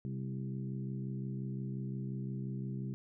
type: harmonic tone with a mistuned harmonic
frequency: 65.7 Hz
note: C2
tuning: 8 cents sharp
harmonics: 2 / 3 / 4 / 5 / 6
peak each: -38 / -41 / -52 / -50 / -53 dBFS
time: 0.05-2.94 s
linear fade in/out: 0 ms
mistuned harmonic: 4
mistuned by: -39 cents
effects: none